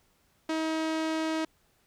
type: tone with low-pass filter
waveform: sawtooth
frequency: 318.4 Hz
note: D#4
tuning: 40 cents sharp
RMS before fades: -30 dBFS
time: 0.49-1.45 s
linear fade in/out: 5 ms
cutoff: 6300 Hz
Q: 0.66
effects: pink hiss -68 dBFS RMS until 1.86 s